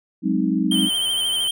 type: chord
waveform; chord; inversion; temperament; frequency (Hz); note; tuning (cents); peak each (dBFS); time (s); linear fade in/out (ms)
sine; Ab dominant seventh; third; equal; 185 / 207.7 / 261.6 / 311.1; Gb3 / Ab3 / C4 / Eb4; 0 / 0 / 0 / 0; -23; 0.22-0.9; 50
type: tone with vibrato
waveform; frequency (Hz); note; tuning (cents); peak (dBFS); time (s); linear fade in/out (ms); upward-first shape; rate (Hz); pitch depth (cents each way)
square; 3115; G7; -12; -20; 0.71-1.51; 5; sine; 13; 41
type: click train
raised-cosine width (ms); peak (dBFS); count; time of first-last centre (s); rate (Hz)
0.5; -25; 70; 0.72-1.472; 91.7
effects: none